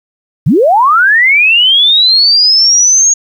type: linear sweep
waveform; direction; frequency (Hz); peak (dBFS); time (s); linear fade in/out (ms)
sine; up; 108 to 6645; -4; 0.46-3.14; 10
effects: 7-bit